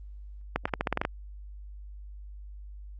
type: accelerating click train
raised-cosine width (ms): 0.5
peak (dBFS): -11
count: 9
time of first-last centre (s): 0.56-1.051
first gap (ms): 95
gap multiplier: 0.87
effects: added 50 Hz sine -41 dBFS peak until 2.99 s + Opus 24 kbps